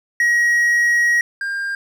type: tone pair in turn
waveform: triangle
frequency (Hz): 1899 / 1601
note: A#6 / G6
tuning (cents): +32 / +36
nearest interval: minor third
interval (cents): 296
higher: first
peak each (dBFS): -11 / -19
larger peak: first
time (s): 0.2-1.21 / 1.41-1.75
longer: first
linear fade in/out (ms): 2
effects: none